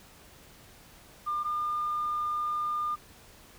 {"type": "tone pair in turn", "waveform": "sine", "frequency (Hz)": [1200, 1207.6], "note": ["D6", "D6"], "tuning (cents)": [37, 48], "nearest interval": "unison", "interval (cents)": 11, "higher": "second", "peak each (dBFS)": -27, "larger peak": "neither", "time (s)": [[1.26, 1.44], [1.44, 2.96]], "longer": "second", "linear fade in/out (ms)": 20, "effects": ["tanh soft clip ceiling -23 dBFS", "pink hiss -54 dBFS RMS until 3.58 s"]}